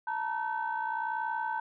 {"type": "tone cluster", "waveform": "sine", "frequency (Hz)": [884, 945, 1530], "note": ["A5", "A#5", "G6"], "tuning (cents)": [8, 23, -42], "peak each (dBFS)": [-33, -34, -36], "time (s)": [0.07, 1.6], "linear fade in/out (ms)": 5, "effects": ["tanh soft clip ceiling -21 dBFS"]}